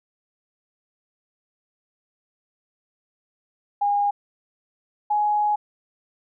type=tone pair in turn; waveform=sine; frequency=815 / 836.5 Hz; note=G#5 / G#5; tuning=-33 / +12 cents; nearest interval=unison; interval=45 cents; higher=second; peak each=-18 dBFS; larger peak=neither; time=3.81-4.11 / 5.1-5.56 s; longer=second; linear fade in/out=10 ms; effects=none

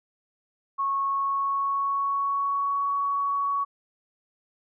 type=tone with pitch glide; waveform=sine; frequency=1100 to 1121.8 Hz; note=C#6 to C#6; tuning=-14 to +20 cents; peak=-23 dBFS; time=0.78-3.65 s; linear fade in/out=20 ms; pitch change=+34 cents; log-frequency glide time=1.04-2.9 s; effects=none

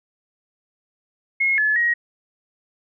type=tone with pitch steps; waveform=sine; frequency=2162 / 1718 / 1891 Hz; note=C#7 / A6 / A#6; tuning=-44 / -42 / +24 cents; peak=-16 dBFS; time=1.4-1.94 s; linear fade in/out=10 ms; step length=180 ms; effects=none

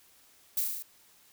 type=noise with echo; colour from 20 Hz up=violet; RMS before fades=-28 dBFS; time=0.57-0.61 s; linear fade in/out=5 ms; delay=36 ms; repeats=6; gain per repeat=-2 dB; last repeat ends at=0.826 s; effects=white hiss -61 dBFS RMS until 1.32 s

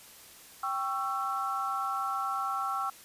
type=chord; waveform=sine; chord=C# diminished; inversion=second; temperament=equal with one note detuned; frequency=784 / 1108.7 / 1335.4 Hz; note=G5 / C#6 / E6; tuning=0 / 0 / +22 cents; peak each=-35 / -35 / -32 dBFS; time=0.63-2.9 s; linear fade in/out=5 ms; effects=white hiss -52 dBFS RMS until 3.04 s + resampled to 32000 Hz

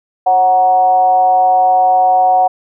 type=tone with frequency modulation; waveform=sine; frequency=740 Hz; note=F#5; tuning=in tune; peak=-7 dBFS; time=0.26-2.48 s; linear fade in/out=10 ms; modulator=196 Hz; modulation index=0.47; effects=none

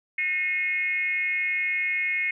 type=tone with frequency modulation; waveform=sine; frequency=2159 Hz; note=C#7; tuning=46 cents flat; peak=-23 dBFS; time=0.18-2.31 s; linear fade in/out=5 ms; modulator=333 Hz; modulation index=0.67; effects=none

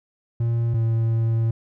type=tone pair in turn; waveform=triangle; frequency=116.6 / 113.74 Hz; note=A#2 / A#2; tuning=+1 / -42 cents; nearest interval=unison; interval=43 cents; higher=first; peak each=-17 / -16 dBFS; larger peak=second; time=0.4-0.74 / 0.74-1.51 s; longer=second; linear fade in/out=5 ms; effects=none

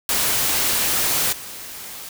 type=noise with level steps; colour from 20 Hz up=white; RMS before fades=-20 / -35 dBFS; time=0.09-2.09 s; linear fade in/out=2 ms; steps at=1.32 s; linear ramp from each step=10 ms; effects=none

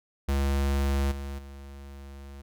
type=tone with level steps; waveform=square; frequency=69.3 Hz; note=C#2; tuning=in tune; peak=-24 / -34 / -42 dBFS; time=0.28-2.42 s; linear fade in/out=10 ms; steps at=1.11 / 1.38 s; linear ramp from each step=10 ms; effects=none

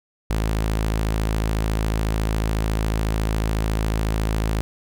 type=tone; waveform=sawtooth; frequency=54 Hz; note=A1; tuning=32 cents flat; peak=-16 dBFS; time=0.3-4.61 s; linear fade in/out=0 ms; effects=none

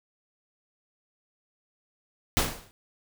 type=noise with exponential decay; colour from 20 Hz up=pink; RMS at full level=-20 dBFS; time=2.37-2.71 s; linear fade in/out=0 ms; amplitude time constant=72 ms; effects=none

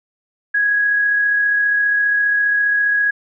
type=tone with amplitude modulation; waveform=sine; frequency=1661.2 Hz; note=G#6; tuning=in tune; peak=-12 dBFS; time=0.54-3.11 s; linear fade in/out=10 ms; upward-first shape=sine; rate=34.9 Hz; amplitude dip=25%; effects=none

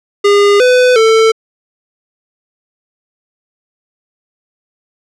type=tone with pitch steps; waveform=square; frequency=406.3 / 501 / 445.2 Hz; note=G#4 / B4 / A4; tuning=-38 / +25 / +20 cents; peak=-6 dBFS; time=0.24-1.32 s; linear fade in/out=10 ms; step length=360 ms; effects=low-pass 6000 Hz 12 dB/octave

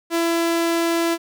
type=tone; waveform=sawtooth; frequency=335.2 Hz; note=E4; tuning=29 cents sharp; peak=-14 dBFS; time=0.1-1.18 s; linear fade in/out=50 ms; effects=none

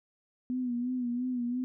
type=tone with vibrato; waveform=sine; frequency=246.9 Hz; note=B3; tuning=in tune; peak=-29 dBFS; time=0.5-1.64 s; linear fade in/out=0 ms; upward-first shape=sine; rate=2.9 Hz; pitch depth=57 cents each way; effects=none

